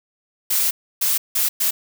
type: noise bursts at uneven times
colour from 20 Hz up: blue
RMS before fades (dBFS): -19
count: 4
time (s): 0.5-0.71 / 1.01-1.18 / 1.35-1.49 / 1.6-1.71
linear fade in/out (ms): 10
effects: none